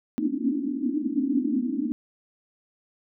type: band-pass noise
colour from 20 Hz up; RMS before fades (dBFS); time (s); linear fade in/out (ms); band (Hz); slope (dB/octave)
pink; -26; 0.18-1.92; 0; 230 to 310; 96
effects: none